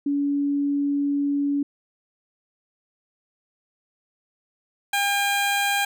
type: tone pair in turn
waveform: sine / 15% pulse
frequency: 284.3 / 804.1 Hz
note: C#4 / G5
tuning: +44 / +44 cents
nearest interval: octave + tritone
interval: 1800 cents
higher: second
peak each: -20 / -14 dBFS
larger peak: second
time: 0.06-1.63 / 4.93-5.85 s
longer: first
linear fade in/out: 5 ms
effects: none